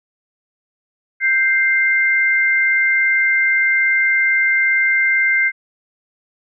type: tone pair together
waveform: sine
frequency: 1570.6 / 2093 Hz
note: G6 / C7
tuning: +3 / 0 cents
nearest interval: perfect fourth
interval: 497 cents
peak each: -17 / -14 dBFS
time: 1.2-5.52 s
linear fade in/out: 50 ms
effects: none